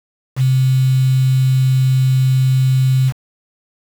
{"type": "tone with quantisation", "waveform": "sine", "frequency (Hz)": 130.81, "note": "C3", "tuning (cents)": 0, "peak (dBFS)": -10, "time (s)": [0.36, 3.13], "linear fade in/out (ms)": 50, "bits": 5, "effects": []}